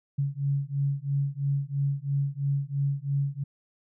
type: beating tone pair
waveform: sine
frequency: 138.59 / 141.59 Hz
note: C#3 / C#3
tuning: 0 / +37 cents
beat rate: 3 Hz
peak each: -28 dBFS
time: 0.18-3.44 s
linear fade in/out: 10 ms
effects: none